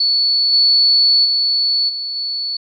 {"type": "tone with level steps", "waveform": "sine", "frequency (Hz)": 4435, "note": "C#8", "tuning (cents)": 0, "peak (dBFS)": [-12, -9, -13, -21, -19], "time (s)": [0, 2.57], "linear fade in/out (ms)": 5, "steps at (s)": [0.52, 1.24, 1.88, 2.15], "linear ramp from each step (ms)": 20, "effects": []}